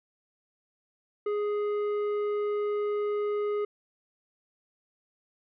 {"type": "tone with tanh clipping", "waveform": "triangle", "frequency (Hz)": 415.3, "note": "G#4", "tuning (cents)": 0, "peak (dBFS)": -28, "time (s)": [1.26, 3.65], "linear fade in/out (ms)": 5, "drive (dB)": 13, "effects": []}